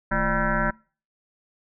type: tone with frequency modulation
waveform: sine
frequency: 784 Hz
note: G5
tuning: in tune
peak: -20 dBFS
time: 0.11-0.71 s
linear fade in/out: 10 ms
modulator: 188 Hz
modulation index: 5.1
effects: noise-tail reverb RT60 0.4 s tail -25 dB re dry